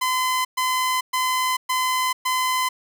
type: tone bursts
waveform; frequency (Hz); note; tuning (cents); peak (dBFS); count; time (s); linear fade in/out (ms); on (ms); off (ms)
sawtooth; 1022; C6; -41; -16; 5; 0.01-2.69; 10; 440; 120
effects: none